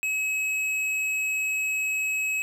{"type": "tone with hard clipping", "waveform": "sine", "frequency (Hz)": 2563, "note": "E7", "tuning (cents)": -49, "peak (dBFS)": -26, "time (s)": [0.03, 2.42], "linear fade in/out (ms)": 0, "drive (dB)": 9, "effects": []}